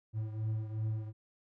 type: beating tone pair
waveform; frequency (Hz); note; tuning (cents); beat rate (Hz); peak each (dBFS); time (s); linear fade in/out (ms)
triangle; 108.6 / 111.3; A2 / A2; -22 / +20; 2.7; -32 / -38; 0.13-1.13; 50
effects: none